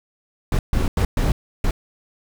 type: noise bursts at uneven times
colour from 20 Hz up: brown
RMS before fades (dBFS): -18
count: 5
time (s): 0.52-0.59 / 0.73-0.88 / 0.97-1.05 / 1.17-1.32 / 1.64-1.71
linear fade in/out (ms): 2
effects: none